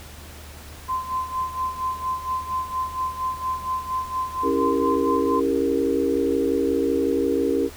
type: tone with tremolo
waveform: sine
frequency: 1033 Hz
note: C6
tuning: 22 cents flat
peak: -21 dBFS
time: 0.88-5.41 s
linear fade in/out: 20 ms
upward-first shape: sine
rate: 4.3 Hz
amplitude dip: 75%
type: chord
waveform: sine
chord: C# diminished seventh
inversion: none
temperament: equal with one note detuned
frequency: 277.2 / 329.6 / 400.5 / 466.2 Hz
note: C#4 / E4 / G4 / Bb4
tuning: 0 / 0 / +37 / 0 cents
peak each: -24 / -26 / -24 / -24 dBFS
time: 4.42-7.7 s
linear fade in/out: 50 ms
effects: added 75 Hz sine -41 dBFS peak until 7.76 s + pink hiss -43 dBFS RMS until 7.76 s